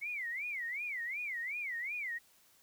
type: tone with vibrato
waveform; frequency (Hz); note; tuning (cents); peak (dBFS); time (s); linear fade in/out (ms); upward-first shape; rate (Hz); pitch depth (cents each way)
sine; 2134; C7; +34; -36; 0.01-2.19; 20; sine; 2.7; 250
effects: white hiss -66 dBFS RMS until 2.62 s